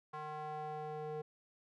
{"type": "tone with band-pass filter sweep", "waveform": "square", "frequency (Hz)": 152.6, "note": "D#3", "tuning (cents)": -33, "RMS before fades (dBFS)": -43, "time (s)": [0.13, 1.22], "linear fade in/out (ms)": 10, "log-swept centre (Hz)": [1000, 530], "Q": 2.9, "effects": []}